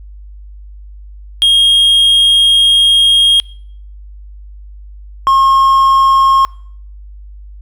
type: tone pair in turn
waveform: triangle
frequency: 3249 / 1077.7 Hz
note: G#7 / C#6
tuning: -39 / -49 cents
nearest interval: octave + perfect fifth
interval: 1910 cents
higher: first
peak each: -4 dBFS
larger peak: neither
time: 1.42-3.4 / 5.27-6.45 s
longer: first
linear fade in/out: 0 ms
effects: noise-tail reverb RT60 0.6 s tail -25 dB re dry + added 50 Hz sine -30 dBFS peak until 7.61 s